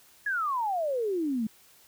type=exponential sweep; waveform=sine; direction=down; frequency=1715 to 210.1 Hz; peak=-26 dBFS; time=0.26-1.47 s; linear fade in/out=5 ms; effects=white hiss -58 dBFS RMS until 1.87 s